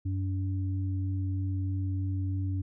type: tone pair together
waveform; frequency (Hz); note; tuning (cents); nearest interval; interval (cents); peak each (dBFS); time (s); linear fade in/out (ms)
sine; 94.42 / 286.4; F#2 / D4; +36 / -43; octave + perfect fifth; 1921; -28 / -38; 0.05-2.62; 10
effects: none